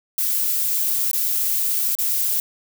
violet noise with dropouts, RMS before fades -21 dBFS, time 0.18-2.4 s, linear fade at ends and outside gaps 1 ms, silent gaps 1.113-1.132 / 1.952-1.987 s, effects none

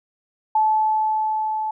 sine tone with level ramp, 867 Hz, A5, 26 cents flat, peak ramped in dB -14 to -22 dBFS, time 0.55-1.71 s, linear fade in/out 5 ms, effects none

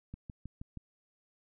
click train, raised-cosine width 5 ms, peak -30 dBFS, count 5, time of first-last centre 0.14-0.773 s, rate 6.32 Hz, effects none

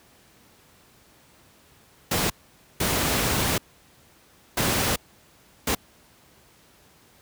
pink noise bursts at uneven times, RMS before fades -23 dBFS, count 4, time 2.11-2.3 / 2.8-3.58 / 4.57-4.96 / 5.67-5.75 s, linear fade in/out 5 ms, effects pink hiss -56 dBFS RMS until 7.21 s + high-pass 60 Hz 12 dB/octave

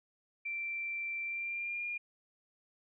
sine tone with pitch glide, 2349 to 2416 Hz, D7 to D7, 0 to +48 cents, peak -35 dBFS, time 0.45-1.98 s, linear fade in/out 10 ms, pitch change +48 cents, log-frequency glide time 1.24-1.86 s, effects none

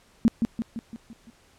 sine tone with echo, 229.2 Hz, A#3, 29 cents flat, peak -14 dBFS, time 0.25-0.28 s, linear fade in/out 0 ms, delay 170 ms, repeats 6, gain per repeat -5 dB, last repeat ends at 1.3 s, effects pink hiss -59 dBFS RMS until 1.58 s + low-pass 10000 Hz 12 dB/octave

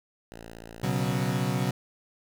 5% pulse tone, 56.5 Hz, A1, 47 cents sharp, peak -31 dBFS, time 0.32-1.34 s, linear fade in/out 0 ms
35% pulse chord, B suspended second, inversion none, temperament equal, 123.47 / 138.59 / 185 Hz, B2 / C#3 / F#3, 0 / 0 / 0 cents, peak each -28 dBFS, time 0.83-1.71 s, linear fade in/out 5 ms
effects none

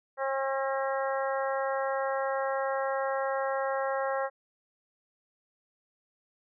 harmonic tone, 269.7 Hz, C#4, 47 cents flat, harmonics 2 / 3 / 4 / 5 / 6 / 7, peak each -30 / -34 / -36 / -38 / -40 / -41 dBFS, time 0.17-4.3 s, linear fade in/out 50 ms, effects none

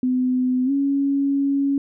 sine tone with pitch glide, 253.6 to 278.2 Hz, B3 to C#4, +46 to +6 cents, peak -17 dBFS, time 0.03-1.78 s, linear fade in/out 2 ms, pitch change +160 cents, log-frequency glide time 0.65-0.71 s, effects none

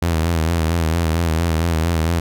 sawtooth tone with vibrato, 82.3 Hz, E2, 2 cents flat, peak -12 dBFS, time 0.02-2.2 s, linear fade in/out 5 ms, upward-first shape sine, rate 4.4 Hz, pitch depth 71 cents each way, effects none

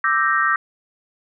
sine chord, E half-diminished seventh, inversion third, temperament equal, 1174.7 / 1318.5 / 1568 / 1864.7 Hz, D6 / E6 / G6 / Bb6, 0 / 0 / 0 / 0 cents, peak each -21 dBFS, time 0.04-0.56 s, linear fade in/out 2 ms, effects none

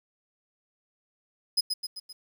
40% pulse tone with echo, 5040 Hz, D#8, 21 cents sharp, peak -20 dBFS, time 1.57-1.61 s, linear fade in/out 10 ms, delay 130 ms, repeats 4, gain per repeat -5 dB, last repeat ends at 2.13 s, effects 10-bit

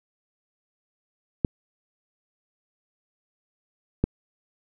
clicks, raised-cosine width 3 ms, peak -7 dBFS, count 2, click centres 1.448 / 4.04 s, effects none

